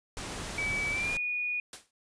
pink noise, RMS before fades -38 dBFS, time 0.17-1.17 s, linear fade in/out 0 ms
sine tone with pitch glide, 2293 to 2458 Hz, D7 to D#7, -42 to -22 cents, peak -29 dBFS, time 0.58-1.6 s, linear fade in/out 2 ms, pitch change +120 cents, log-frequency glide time 0.9-1.17 s
white noise with exponential decay, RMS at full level -38 dBFS, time 1.73-1.91 s, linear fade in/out 2 ms, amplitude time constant 37 ms
effects resampled to 22050 Hz

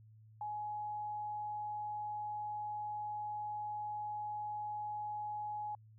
sine tone, 840 Hz, G#5, 19 cents sharp, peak -38 dBFS, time 0.41-5.75 s, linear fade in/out 2 ms, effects added 109 Hz sine -57 dBFS peak until 5.98 s

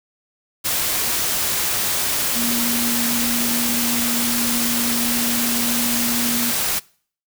sine tone in noise, 237.4 Hz, A#3, 32 cents sharp, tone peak -23 dBFS, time 2.35-6.52 s, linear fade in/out 20 ms, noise white, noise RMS -21 dBFS, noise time 0.64-6.8 s, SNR -5 dB, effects noise-tail reverb RT60 0.5 s tail -24 dB re dry

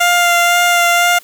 15% pulse tone with vibrato, 698.5 Hz, F5, in tune, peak -3 dBFS, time 0-1.19 s, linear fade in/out 10 ms, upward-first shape sine, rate 2 Hz, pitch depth 13 cents each way, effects white hiss -43 dBFS RMS until 1.23 s + high-pass 150 Hz 12 dB/octave

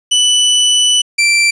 sawtooth tone pair in turn, 2979 / 2347 Hz, F#7 / D7, +11 / -2 cents, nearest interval major third, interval 413 cents, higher first, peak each -5 dBFS, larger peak neither, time 0.11-1.02 / 1.18-1.51 s, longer first, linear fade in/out 10 ms, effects resampled to 22050 Hz + 7-bit

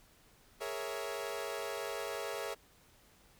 sawtooth chord, A# half-diminished seventh, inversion third, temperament equal with one note detuned, 415.3 / 466.2 / 556 / 659.3 Hz, G#4 / A#4 / C#5 / E5, 0 / 0 / +5 / 0 cents, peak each -39 / -39 / -39 / -40 dBFS, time 0.6-2.55 s, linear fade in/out 20 ms, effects pink hiss -64 dBFS RMS until 3.39 s

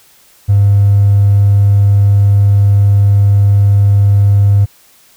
triangle tone with hard clipping, 100.7 Hz, G2, 47 cents sharp, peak -5 dBFS, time 0.48-4.66 s, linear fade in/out 20 ms, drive 3 dB, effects white hiss -46 dBFS RMS until 5.16 s

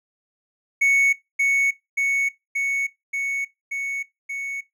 triangle tone with echo, 2217 Hz, C#7, in tune, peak -13 dBFS, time 0.81-1.13 s, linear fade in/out 10 ms, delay 580 ms, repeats 6, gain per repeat -2 dB, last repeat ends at 4.61 s, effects noise-tail reverb RT60 0.2 s tail -20 dB re dry

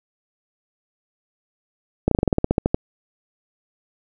slowing click train, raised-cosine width 2 ms, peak -3 dBFS, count 13, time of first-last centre 2.08-2.745 s, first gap 33 ms, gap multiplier 1.09, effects none

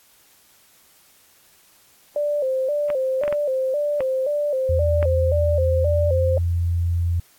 sine tone with vibrato, 554.4 Hz, C#5, in tune, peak -19 dBFS, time 2.16-6.38 s, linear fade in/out 2 ms, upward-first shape square, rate 1.9 Hz, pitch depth 100 cents each way
clicks, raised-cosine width 0.5 ms, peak -14 dBFS, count 6, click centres 2.902 / 3.236 / 3.279 / 3.326 / 4.006 / 5.028 s
sine tone with pitch glide, 82.5 to 85.71 Hz, E2 to F2, +2 to -32 cents, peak -18 dBFS, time 4.69-7.2 s, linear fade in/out 5 ms, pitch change +66 cents, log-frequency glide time 5.78-6.1 s
effects white hiss -55 dBFS RMS until 7.38 s + AAC 64 kbps

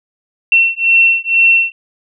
sine beating tone pair, 2708 / 2710.1 Hz, E7 / E7, +46 / +47 cents, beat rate 2.1 Hz, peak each -11 dBFS, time 0.52-1.72 s, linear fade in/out 2 ms, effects none

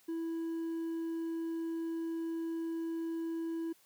triangle tone with hard clipping, 329.4 Hz, E4, 1 cent flat, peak -35 dBFS, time 0.08-3.73 s, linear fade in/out 10 ms, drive 5 dB, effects white hiss -66 dBFS RMS until 3.85 s + high-pass 80 Hz 12 dB/octave

